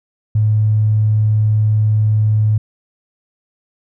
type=tone with tanh clipping; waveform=triangle; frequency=107.4 Hz; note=A2; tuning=41 cents flat; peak=-10 dBFS; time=0.35-2.58 s; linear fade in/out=5 ms; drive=3 dB; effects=none